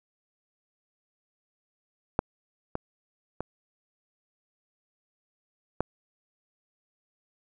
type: clicks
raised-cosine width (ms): 1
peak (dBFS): -8 / -16 / -17 / -11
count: 4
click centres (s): 2.191 / 2.754 / 3.406 / 5.806
effects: none